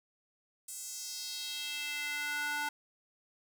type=tone with high-pass filter sweep; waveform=square; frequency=293.7 Hz; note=D4; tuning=in tune; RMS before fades=-38 dBFS; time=0.68-2.69 s; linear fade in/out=5 ms; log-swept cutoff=8300 to 1100 Hz; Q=2.4; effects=none